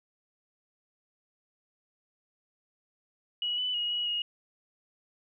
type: tone with pitch steps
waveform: sine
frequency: 2918 / 2991 / 2890 / 2913 / 2875 Hz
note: F#7 / F#7 / F#7 / F#7 / F7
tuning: -25 / +18 / -41 / -28 / +50 cents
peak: -28 dBFS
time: 3.42-4.22 s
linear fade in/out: 2 ms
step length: 160 ms
effects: none